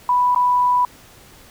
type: tone with dropouts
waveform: sine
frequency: 987.8 Hz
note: B5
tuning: in tune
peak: -13 dBFS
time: 0.09-0.85 s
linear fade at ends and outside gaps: 2 ms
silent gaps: 0.348-0.36 s
effects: pink hiss -46 dBFS RMS until 1.5 s